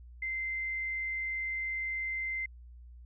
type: tone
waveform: sine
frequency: 2079 Hz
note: C7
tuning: 12 cents flat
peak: -32 dBFS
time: 0.22-2.46 s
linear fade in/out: 5 ms
effects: added 60 Hz sine -48 dBFS peak until 3.05 s